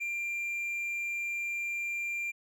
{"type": "tone", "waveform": "triangle", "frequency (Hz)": 2380, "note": "D7", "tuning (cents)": 22, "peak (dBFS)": -30, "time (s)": [0, 2.32], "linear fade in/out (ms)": 20, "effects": []}